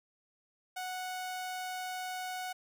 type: tone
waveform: sawtooth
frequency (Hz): 738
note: F#5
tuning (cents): -5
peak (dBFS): -33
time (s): 0.76-2.53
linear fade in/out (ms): 10
effects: none